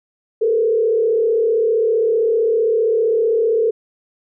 sine tone with frequency modulation, 449.5 Hz, A4, 37 cents sharp, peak -13 dBFS, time 0.41-3.71 s, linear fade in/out 10 ms, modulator 35.4 Hz, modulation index 0.88, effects none

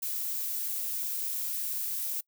violet noise, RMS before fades -33 dBFS, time 0.02-2.21 s, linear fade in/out 10 ms, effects noise-tail reverb RT60 0.1 s tail -24 dB re dry

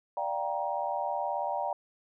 sine chord, G minor seventh, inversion second, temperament just, 588 / 705.6 / 784 / 940.8 Hz, D5 / F5 / G5 / Bb5, +2 / +18 / 0 / +16 cents, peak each -35 / -36 / -34 / -34 dBFS, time 0.17-1.73 s, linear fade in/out 2 ms, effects none

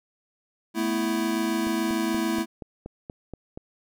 square chord, A suspended second, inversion none, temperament equal, 220 / 246.9 / 329.6 Hz, A3 / B3 / E4, 0 / 0 / 0 cents, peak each -29 / -32 / -27 dBFS, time 0.74-2.46 s, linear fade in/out 50 ms
click train, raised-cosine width 2 ms, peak -23 dBFS, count 9, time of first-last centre 1.67-3.575 s, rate 4.2 Hz
effects none

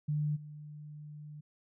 sine tone with level steps, 149.6 Hz, D3, 32 cents sharp, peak -29 / -44 dBFS, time 0.08-1.41 s, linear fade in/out 10 ms, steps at 0.35 s, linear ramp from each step 20 ms, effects none

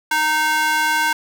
square tone with high-pass filter, 309 Hz, D#4, 12 cents flat, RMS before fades -18 dBFS, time 0.11-1.13 s, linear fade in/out 5 ms, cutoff 1200 Hz, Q 4, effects none

